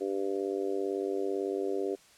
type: harmonic tone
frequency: 98 Hz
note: G2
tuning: in tune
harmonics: 3 / 4 / 5 / 6 / 7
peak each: -37 / -31 / -37 / -42 / -44 dBFS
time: 0-1.96 s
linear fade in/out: 20 ms
effects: white hiss -59 dBFS RMS until 2.17 s + low-pass 9000 Hz 12 dB/octave